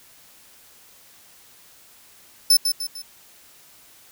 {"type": "tone with echo", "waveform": "sawtooth", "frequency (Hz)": 5274, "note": "E8", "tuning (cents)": 0, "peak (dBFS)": -9, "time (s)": [2.5, 2.57], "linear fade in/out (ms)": 5, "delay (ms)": 150, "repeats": 3, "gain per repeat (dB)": -7, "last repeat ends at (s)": 3.02, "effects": ["white hiss -51 dBFS RMS until 4.11 s"]}